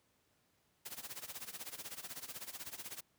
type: noise with tremolo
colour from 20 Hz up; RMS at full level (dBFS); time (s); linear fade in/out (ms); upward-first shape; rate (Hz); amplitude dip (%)
white; -44; 0.85-3.01; 10; sine; 16; 85
effects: pink hiss -75 dBFS RMS until 3.18 s + high-pass 80 Hz 12 dB/octave